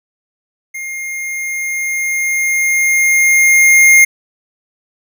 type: tone with level ramp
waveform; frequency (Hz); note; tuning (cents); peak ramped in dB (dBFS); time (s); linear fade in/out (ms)
square; 2126; C7; +27; -23 to -4; 0.74-4.05; 10
effects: none